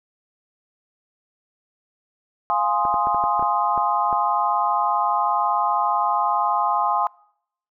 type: chord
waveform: sine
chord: F minor seventh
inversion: none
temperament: equal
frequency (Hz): 698.5 / 830.6 / 1046.5 / 1244.5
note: F5 / Ab5 / C6 / Eb6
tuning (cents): 0 / 0 / 0 / 0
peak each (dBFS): -26 / -22 / -22 / -25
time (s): 2.5-7.07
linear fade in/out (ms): 0
type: clicks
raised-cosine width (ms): 1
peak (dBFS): -17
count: 9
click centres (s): 2.852 / 2.942 / 3.071 / 3.146 / 3.239 / 3.395 / 3.426 / 3.777 / 4.128
effects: noise-tail reverb RT60 0.7 s tail -25 dB re dry